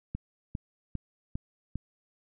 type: click train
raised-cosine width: 5 ms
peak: -21 dBFS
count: 5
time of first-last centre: 0.15-1.756 s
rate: 2.49 Hz
effects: none